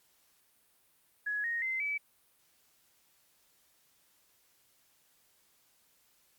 sine tone with pitch steps, 1681 / 1865.2 / 2070 / 2296 Hz, G#6 / A#6 / C7 / D7, +20 / +1 / -19 / -40 cents, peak -31 dBFS, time 1.26-1.98 s, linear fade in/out 10 ms, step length 180 ms, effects white hiss -69 dBFS RMS until 6.38 s + Opus 48 kbps

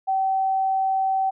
sine tone, 768 Hz, G5, 36 cents flat, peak -19 dBFS, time 0.07-1.31 s, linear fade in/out 20 ms, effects none

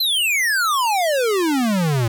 square exponential sweep, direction down, 4188 to 110.6 Hz, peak -17 dBFS, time 0-2.08 s, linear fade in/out 5 ms, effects none

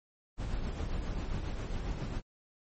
brown noise with tremolo, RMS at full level -33 dBFS, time 0.37-2.22 s, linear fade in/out 50 ms, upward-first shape triangle, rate 7.4 Hz, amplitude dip 45%, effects MP3 32 kbps

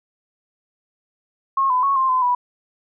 sine tone with pitch steps, 1083 / 1007 / 1104 / 1054 / 1022 / 983 Hz, C#6 / B5 / C#6 / C6 / C6 / B5, -41 / +33 / -7 / +12 / -41 / -8 cents, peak -15 dBFS, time 1.57-2.35 s, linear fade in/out 5 ms, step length 130 ms, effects none

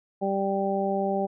harmonic tone, 196 Hz, G3, in tune, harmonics 1 / 2 / 3 / 4, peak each -29 / -29 / -29 / -29 dBFS, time 0.21-1.27 s, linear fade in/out 20 ms, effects none

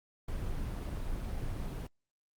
brown noise, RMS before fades -36 dBFS, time 0.28-1.87 s, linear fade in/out 5 ms, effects Opus 24 kbps

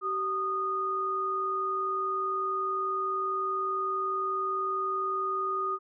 sine tone pair together, 383.5 / 1232.4 Hz, G4 / D#6, -38 / -17 cents, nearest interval octave + minor sixth, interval 2021 cents, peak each -35 / -28 dBFS, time 0.01-5.79 s, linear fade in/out 50 ms, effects none

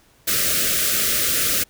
white band-stop noise, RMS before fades -20 dBFS, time 0.27-1.64 s, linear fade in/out 10 ms, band 660 to 1200 Hz, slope 96 dB/octave, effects pink hiss -56 dBFS RMS until 1.69 s

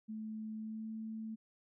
sine tone with pitch glide, 217.7 to 220.6 Hz, A3 to A3, -18 to +5 cents, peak -40 dBFS, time 0.08-1.36 s, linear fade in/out 20 ms, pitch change +23 cents, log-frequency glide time 0.56-0.9 s, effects none

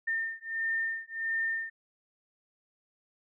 sine beating tone pair, 1810 / 1811.5 Hz, A6 / A6, +48 / +50 cents, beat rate 1.5 Hz, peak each -33 / -33 dBFS, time 0.07-1.7 s, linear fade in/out 10 ms, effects none

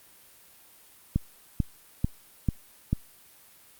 click train, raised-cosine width 5 ms, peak -11 dBFS, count 5, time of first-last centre 1.16-2.93 s, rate 2.26 Hz, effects white hiss -55 dBFS RMS until 3.79 s + Opus 32 kbps

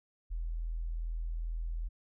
sine tone, 41.2 Hz, E1, in tune, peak -33 dBFS, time 0.3-1.89 s, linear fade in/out 20 ms, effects none

